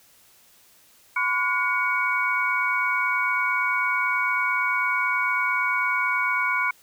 sine tone cluster, 1013 / 1122 / 1446 / 2241 Hz, B5 / C#6 / F#6 / C#7, +44 / +21 / -40 / +18 cents, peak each -27 / -31 / -26 / -24 dBFS, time 1.16-6.71 s, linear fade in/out 5 ms, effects white hiss -56 dBFS RMS until 6.82 s

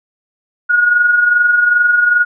sine tone with amplitude modulation, 1445 Hz, F#6, 41 cents flat, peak -6 dBFS, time 0.69-2.25 s, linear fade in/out 20 ms, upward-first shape sine, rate 22.5 Hz, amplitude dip 50%, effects none

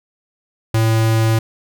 square tone, 112 Hz, A2, 31 cents sharp, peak -13 dBFS, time 0.74-1.39 s, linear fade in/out 5 ms, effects none

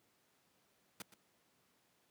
pink noise with echo, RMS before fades -45 dBFS, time 1-1.02 s, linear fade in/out 2 ms, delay 120 ms, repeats 1, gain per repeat -14 dB, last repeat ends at 1.14 s, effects pink hiss -74 dBFS RMS until 2.1 s + high-pass 150 Hz 12 dB/octave

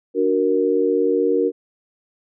sine chord, D augmented, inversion none, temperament equal, 293.7 / 370 / 466.2 Hz, D4 / F#4 / A#4, 0 / 0 / 0 cents, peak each -22 / -20 / -18 dBFS, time 0.14-1.52 s, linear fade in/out 50 ms, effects none

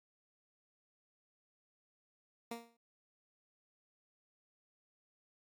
15% pulse tone with exponential decay, 233.1 Hz, A#3, in tune, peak -32 dBFS, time 2.51-2.77 s, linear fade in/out 5 ms, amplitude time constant 55 ms, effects MP3 96 kbps

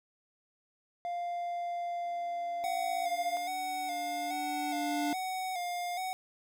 triangle tone with pitch glide, 698.5 to 692.1 Hz, F5 to F5, 0 to -16 cents, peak -31 dBFS, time 1.05-3.37 s, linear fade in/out 0 ms, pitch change -16 cents, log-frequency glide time 1.2-2.8 s
square tone with exponential growth, 293.7 Hz, D4, in tune, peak -31 dBFS, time 2.04-5.13 s, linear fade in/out 2 ms, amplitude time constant 670 ms
square tone with vibrato, 727 Hz, F#5, 31 cents flat, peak -34 dBFS, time 2.64-6.13 s, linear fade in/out 0 ms, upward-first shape square, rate 1.2 Hz, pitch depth 50 cents each way
effects none

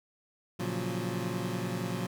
25% pulse chord, Gb major seventh, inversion first, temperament equal, 116.54 / 138.59 / 174.61 / 185 Hz, Bb2 / Db3 / F3 / Gb3, 0 / 0 / 0 / 0 cents, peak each -33 / -36 / -33 / -33 dBFS, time 0.59-2.07 s, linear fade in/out 10 ms, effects none

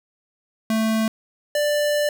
square tone pair in turn, 221 / 590 Hz, A3 / D5, +8 / +8 cents, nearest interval octave + perfect fourth, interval 1700 cents, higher second, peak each -19 / -19 dBFS, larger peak neither, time 0.7-1.08 / 1.55-2.09 s, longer second, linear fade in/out 2 ms, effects none

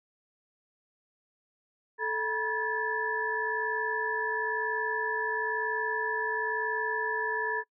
sine tone cluster, 438.2 / 967 / 1679 / 1740 Hz, A4 / B5 / G#6 / A6, -7 / -37 / +18 / -20 cents, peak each -34 / -33 / -38 / -31 dBFS, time 1.98-7.64 s, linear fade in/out 50 ms, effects noise-tail reverb RT60 0.1 s tail -23 dB re dry

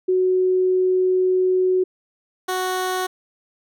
sine / 15% pulse tone pair in turn, 370 / 370 Hz, F#4 / F#4, 0 / 0 cents, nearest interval unison, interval 0 cents, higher neither, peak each -15 dBFS, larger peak neither, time 0.08-1.84 / 2.48-3.07 s, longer first, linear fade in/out 10 ms, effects none

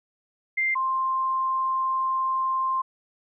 sine tone pair in turn, 2095 / 1051.4 Hz, C7 / C6, +2 / +8 cents, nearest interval octave, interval 1194 cents, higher first, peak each -21 / -22 dBFS, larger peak first, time 0.57-0.75 / 0.75-2.82 s, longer second, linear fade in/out 10 ms, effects none

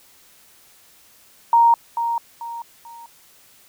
sine tone with echo, 932.3 Hz, A#5, in tune, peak -10 dBFS, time 1.53-1.74 s, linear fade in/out 2 ms, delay 440 ms, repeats 3, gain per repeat -9 dB, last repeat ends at 3.06 s, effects white hiss -52 dBFS RMS until 3.68 s

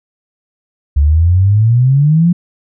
sine exponential sweep, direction up, 69.3 to 178.6 Hz, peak -6 dBFS, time 0.96-2.33 s, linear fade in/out 10 ms, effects none

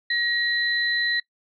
sine tone pair together, 1897 / 4020 Hz, A#6 / B7, +30 / +30 cents, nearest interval octave + minor second, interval 1300 cents, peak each -23 / -26 dBFS, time 0.1-1.2 s, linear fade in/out 5 ms, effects noise-tail reverb RT60 0.1 s tail -22 dB re dry

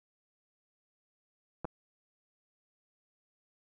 clicks, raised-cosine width 1 ms, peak -23 dBFS, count 2, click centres 1.646 / 1.652 s, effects none

